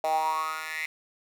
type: tone with high-pass filter sweep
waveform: 10% pulse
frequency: 157.5 Hz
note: D#3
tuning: 21 cents sharp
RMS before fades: -29 dBFS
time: 0.04-0.86 s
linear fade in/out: 2 ms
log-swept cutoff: 680 to 2100 Hz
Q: 8.6
effects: none